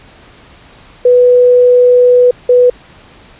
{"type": "tone pair in turn", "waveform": "sine", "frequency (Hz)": [493.9, 493.9], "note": ["B4", "B4"], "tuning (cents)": [0, 0], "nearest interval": "unison", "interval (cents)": 0, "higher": "neither", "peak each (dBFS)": -3, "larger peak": "neither", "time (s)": [[1.05, 2.31], [2.49, 2.7]], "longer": "first", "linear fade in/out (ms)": 5, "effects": ["pink hiss -40 dBFS RMS until 3.39 s", "resampled to 8000 Hz"]}